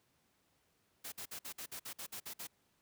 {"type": "noise bursts", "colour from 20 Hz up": "white", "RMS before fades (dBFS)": -45, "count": 11, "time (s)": [1.04, 2.472], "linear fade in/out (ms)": 10, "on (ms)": 82, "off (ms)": 53, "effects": ["pink hiss -75 dBFS RMS until 2.81 s", "high-pass 80 Hz 12 dB/octave"]}